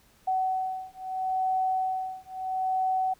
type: beating tone pair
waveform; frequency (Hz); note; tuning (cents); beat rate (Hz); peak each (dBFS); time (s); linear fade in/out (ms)
sine; 752 / 752.76; F#5 / F#5; +28 / +30; 0.76; -29; 0.27-3.14; 10
effects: pink hiss -61 dBFS RMS until 3.19 s